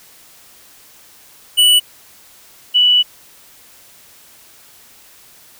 square / sine tone pair in turn, 2958 / 2958 Hz, F#7 / F#7, -1 / -1 cents, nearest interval unison, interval 0 cents, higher neither, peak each -8 dBFS, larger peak neither, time 1.57-1.8 / 2.74-3.03 s, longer second, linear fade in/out 20 ms, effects white hiss -45 dBFS RMS until 5.59 s

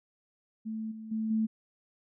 sine tone with level steps, 220 Hz, A3, in tune, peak -33 / -40 / -29 / -25 dBFS, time 0.65-1.47 s, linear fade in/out 20 ms, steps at 0.91 / 1.11 / 1.3 s, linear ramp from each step 10 ms, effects none

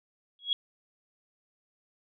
sine tone with exponential growth, 3322 Hz, G#7, in tune, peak -20 dBFS, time 0.39-0.53 s, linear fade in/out 1 ms, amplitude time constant 29 ms, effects none

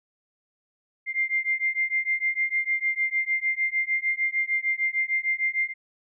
sine beating tone pair, 2098 / 2104.6 Hz, C7 / C7, +4 / +10 cents, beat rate 6.6 Hz, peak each -26 / -26 dBFS, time 1.06-5.74 s, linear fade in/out 50 ms, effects none

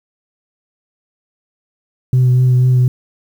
sine tone with vibrato, 126.6 Hz, B2, 43 cents sharp, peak -6 dBFS, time 2.13-2.88 s, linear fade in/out 2 ms, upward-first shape triangle, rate 4.1 Hz, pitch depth 20 cents each way, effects tanh soft clip ceiling -6 dBFS + 7-bit

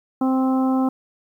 harmonic tone, 261.6 Hz, C4, in tune, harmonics 1 / 2 / 3 / 4 / 5, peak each -17 / -29 / -27 / -32 / -34 dBFS, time 0.21-0.89 s, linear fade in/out 5 ms, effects 9-bit

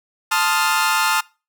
sawtooth chord, F dominant seventh, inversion first, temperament equal, 880 / 1046.5 / 1244.5 / 1396.9 Hz, A5 / C6 / Eb6 / F6, 0 / 0 / 0 / 0 cents, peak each -17 / -21 / -19 / -17 dBFS, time 0.31-1.21 s, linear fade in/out 10 ms, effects noise-tail reverb RT60 0.3 s tail -23 dB re dry

